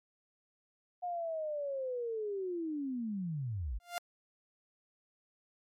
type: linear sweep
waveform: sine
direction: down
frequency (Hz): 722 to 44.79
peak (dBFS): -34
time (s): 1.02-3.79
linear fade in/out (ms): 20
type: tone with exponential growth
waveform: sawtooth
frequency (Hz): 698.5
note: F5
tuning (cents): 0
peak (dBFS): -28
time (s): 3.8-3.98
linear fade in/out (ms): 0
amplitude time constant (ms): 39
effects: MP3 64 kbps